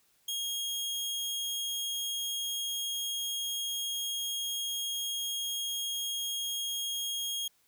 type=tone; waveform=sawtooth; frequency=3263 Hz; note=G#7; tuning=31 cents flat; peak=-29 dBFS; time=0.28-7.48 s; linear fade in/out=5 ms; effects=white hiss -69 dBFS RMS until 7.67 s